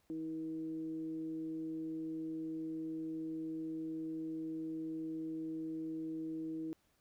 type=tone with frequency modulation; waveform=sine; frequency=319.5 Hz; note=D#4; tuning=46 cents sharp; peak=-38 dBFS; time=0.1-6.73 s; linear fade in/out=0 ms; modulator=158 Hz; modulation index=0.33; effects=pink hiss -75 dBFS RMS until 7 s